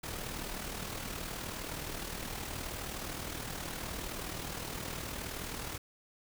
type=noise with amplitude modulation; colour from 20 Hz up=pink; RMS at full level=-38 dBFS; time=0.03-5.78 s; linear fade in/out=10 ms; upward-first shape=sine; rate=39.2 Hz; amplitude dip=50%; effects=none